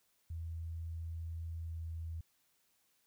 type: tone with pitch glide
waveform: sine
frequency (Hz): 82.41 to 81.79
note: E2 to E2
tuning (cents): 0 to -13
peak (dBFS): -39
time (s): 0.3-2.21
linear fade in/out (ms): 5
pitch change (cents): -13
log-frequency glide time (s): 1.54-1.92
effects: white hiss -75 dBFS RMS until 3.06 s